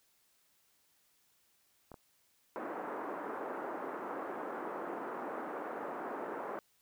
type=clicks; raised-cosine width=1 ms; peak=-35 dBFS; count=2; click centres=1.917 / 1.942 s
type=band-pass noise; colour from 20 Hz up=pink; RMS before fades=-41 dBFS; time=2.56-6.59 s; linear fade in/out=0 ms; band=290 to 1400 Hz; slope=24 dB/octave
effects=white hiss -72 dBFS RMS until 6.81 s